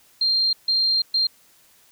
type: tone bursts at uneven times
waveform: sine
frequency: 4186 Hz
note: C8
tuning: in tune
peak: -17 dBFS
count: 3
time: 0.21-0.53 / 0.68-1.02 / 1.14-1.27 s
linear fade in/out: 5 ms
effects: white hiss -56 dBFS RMS until 1.91 s